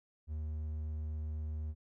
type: tone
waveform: triangle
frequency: 77 Hz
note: D#2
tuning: 17 cents flat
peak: -34 dBFS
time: 0.27-1.75 s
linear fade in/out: 50 ms
effects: none